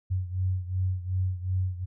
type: beating tone pair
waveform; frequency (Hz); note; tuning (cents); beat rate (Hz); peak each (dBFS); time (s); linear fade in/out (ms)
sine; 91.9 / 94.6; F#2 / F#2; -11 / +39; 2.7; -27 / -31; 0.1-1.86; 20
effects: none